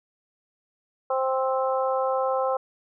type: harmonic tone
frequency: 262.7 Hz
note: C4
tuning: 7 cents sharp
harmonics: 2 / 3 / 4 / 5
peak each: -24 / -28 / -30 / -32 dBFS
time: 1.1-2.57 s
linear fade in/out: 5 ms
effects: none